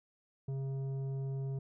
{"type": "tone with tanh clipping", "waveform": "triangle", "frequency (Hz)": 135.4, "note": "C#3", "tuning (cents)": -40, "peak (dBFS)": -36, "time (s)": [0.48, 1.59], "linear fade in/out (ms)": 5, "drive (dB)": 13, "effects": []}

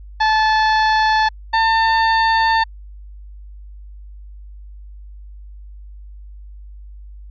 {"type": "tone pair in turn", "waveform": "30% pulse", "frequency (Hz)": [870, 898.1], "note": ["A5", "A5"], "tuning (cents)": [-20, 35], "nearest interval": "minor second", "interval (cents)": 55, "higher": "second", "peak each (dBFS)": -10, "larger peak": "neither", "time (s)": [[0.2, 1.29], [1.53, 2.64]], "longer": "second", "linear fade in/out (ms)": 10, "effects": ["added 50 Hz sine -34 dBFS peak until 7.3 s", "resampled to 11025 Hz"]}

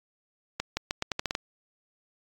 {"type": "accelerating click train", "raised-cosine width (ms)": 0.2, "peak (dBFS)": -11, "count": 9, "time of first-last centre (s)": [0.6, 1.351], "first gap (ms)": 170, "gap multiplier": 0.82, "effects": ["AAC 64 kbps"]}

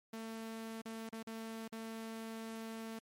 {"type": "tone with dropouts", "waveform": "sawtooth", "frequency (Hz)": 224.2, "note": "A3", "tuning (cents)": 33, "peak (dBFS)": -39, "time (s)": [0.13, 2.99], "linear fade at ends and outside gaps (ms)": 5, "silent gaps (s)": [[0.817, 0.855], [1.092, 1.126], [1.228, 1.27], [1.679, 1.724]], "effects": ["MP3 64 kbps"]}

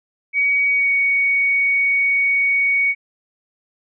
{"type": "tone with pitch glide", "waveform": "sine", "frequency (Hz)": [2257, 2236], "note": ["C#7", "C#7"], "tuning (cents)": [31, 14], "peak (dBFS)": -14, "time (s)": [0.33, 2.95], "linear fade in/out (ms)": 50, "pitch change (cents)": -17, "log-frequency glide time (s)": [0.66, 0.92], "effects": []}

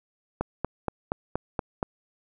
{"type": "click train", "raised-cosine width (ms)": 1, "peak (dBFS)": -12, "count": 7, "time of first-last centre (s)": [0.41, 1.828], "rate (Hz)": 4.23, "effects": []}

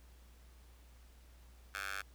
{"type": "tone with high-pass filter", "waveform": "10% pulse", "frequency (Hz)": 98, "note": "G2", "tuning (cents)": 0, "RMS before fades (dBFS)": -42, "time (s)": [1.74, 2.02], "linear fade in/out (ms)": 10, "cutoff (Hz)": 1500, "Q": 2.4, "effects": ["added 60 Hz sine -57 dBFS peak until 2.14 s", "pink hiss -67 dBFS RMS until 2.14 s"]}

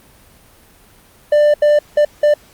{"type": "tone bursts at uneven times", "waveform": "triangle", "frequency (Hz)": 593, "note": "D5", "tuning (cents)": 17, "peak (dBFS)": -6, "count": 4, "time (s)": [[1.32, 1.54], [1.62, 1.79], [1.97, 2.05], [2.23, 2.34]], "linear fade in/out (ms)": 5, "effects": ["pink hiss -47 dBFS RMS until 2.53 s", "Opus 32 kbps"]}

